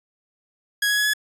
sawtooth tone with pitch steps, 1661.2 / 1673.7 / 1686.3 / 1699 Hz, G#6 / G#6 / G#6 / G#6, 0 / +13 / +26 / +39 cents, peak -15 dBFS, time 0.82-1.136 s, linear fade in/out 5 ms, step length 79 ms, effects resampled to 32000 Hz

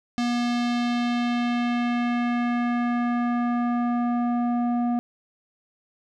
square tone with low-pass filter sweep, 240.5 Hz, B3, 46 cents flat, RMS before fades -24 dBFS, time 0.18-4.99 s, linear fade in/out 0 ms, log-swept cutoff 5300 to 730 Hz, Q 1.3, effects none

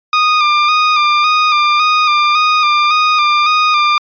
sawtooth tone with vibrato, 1217 Hz, D#6, 39 cents flat, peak -5 dBFS, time 0.13-3.98 s, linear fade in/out 2 ms, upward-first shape square, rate 1.8 Hz, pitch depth 32 cents each way, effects resampled to 11025 Hz

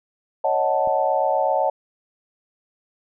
sine chord, D# half-diminished seventh, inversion third, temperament equal, 554.4 / 622.3 / 740 / 880 Hz, C#5 / D#5 / F#5 / A5, 0 / 0 / 0 / 0 cents, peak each -23 dBFS, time 0.44-1.7 s, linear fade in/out 5 ms
click, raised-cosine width 2 ms, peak -25 dBFS, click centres 0.874 s
effects none

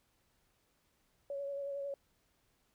sine tone with vibrato, 560 Hz, C#5, 18 cents sharp, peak -37 dBFS, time 1.3-1.94 s, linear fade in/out 2 ms, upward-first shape sine, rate 11 Hz, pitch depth 22 cents each way, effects pink hiss -75 dBFS RMS until 2.74 s

